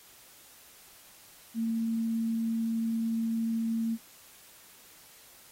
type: tone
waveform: sine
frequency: 226.9 Hz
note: A#3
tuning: 47 cents flat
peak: -27 dBFS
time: 1.54-3.98 s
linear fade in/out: 50 ms
effects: white hiss -55 dBFS RMS until 5.51 s + AAC 48 kbps